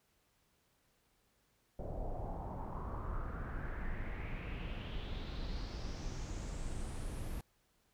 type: noise with low-pass filter sweep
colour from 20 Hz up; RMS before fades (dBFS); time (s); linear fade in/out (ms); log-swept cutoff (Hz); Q
brown; -41; 1.79-7.41; 2; 600 to 12000; 4.3
effects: pink hiss -75 dBFS RMS until 7.93 s